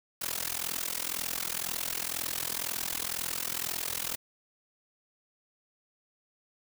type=noise with amplitude modulation; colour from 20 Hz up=white; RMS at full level=-30 dBFS; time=0.21-4.16 s; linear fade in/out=10 ms; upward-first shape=sine; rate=42 Hz; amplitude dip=95%; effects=none